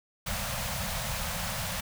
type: band-stop noise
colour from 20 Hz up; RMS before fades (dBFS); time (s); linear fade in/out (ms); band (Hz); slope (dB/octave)
pink; -33; 0.26-1.81; 10; 220 to 510; 96
effects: none